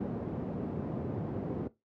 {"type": "band-pass noise", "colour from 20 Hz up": "pink", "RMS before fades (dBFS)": -36, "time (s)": [0, 1.68], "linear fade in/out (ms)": 10, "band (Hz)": [120, 420], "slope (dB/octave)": 12, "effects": ["noise-tail reverb RT60 0.2 s tail -17 dB re dry", "high-pass 60 Hz 12 dB/octave"]}